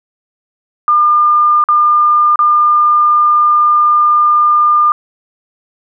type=tone with dropouts; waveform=sine; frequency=1204 Hz; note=D6; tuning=43 cents sharp; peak=-6 dBFS; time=0.88-4.92 s; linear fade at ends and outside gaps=1 ms; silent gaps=1.64-1.687 / 2.358-2.391 s; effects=none